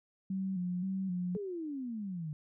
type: tone with vibrato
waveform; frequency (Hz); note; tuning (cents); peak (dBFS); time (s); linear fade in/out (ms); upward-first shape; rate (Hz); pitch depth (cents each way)
sine; 185; F#3; 0; -32; 0.3-1.37; 5; square; 1.9; 56
type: exponential sweep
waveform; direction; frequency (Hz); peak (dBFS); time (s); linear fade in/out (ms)
sine; down; 433.5 to 146.83; -36; 1.35-2.33; 0
effects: none